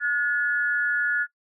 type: tone pair together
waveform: sine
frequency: 1443 / 1716 Hz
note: F#6 / A6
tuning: -44 / -44 cents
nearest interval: minor third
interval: 300 cents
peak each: -23 dBFS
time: 0-1.27 s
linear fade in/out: 50 ms
effects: noise-tail reverb RT60 0.1 s tail -20 dB re dry